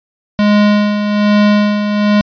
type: tone with tremolo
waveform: square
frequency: 207.7 Hz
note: G#3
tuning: in tune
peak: -7 dBFS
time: 0.39-2.21 s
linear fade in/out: 0 ms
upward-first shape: sine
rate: 1.2 Hz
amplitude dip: 55%
effects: resampled to 11025 Hz